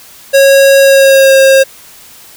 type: tone with pitch glide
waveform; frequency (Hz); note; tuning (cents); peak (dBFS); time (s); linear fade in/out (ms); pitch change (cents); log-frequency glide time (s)
square; 548 to 537; C#5 to C5; -20 to +45; -3; 0.33-1.64; 20; -35; 0.81-1.35
effects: white hiss -36 dBFS RMS until 2.36 s